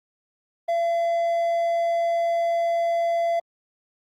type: tone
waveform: triangle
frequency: 678 Hz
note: E5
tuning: 49 cents sharp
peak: -18 dBFS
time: 0.68-3.4 s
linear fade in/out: 10 ms
effects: Opus 32 kbps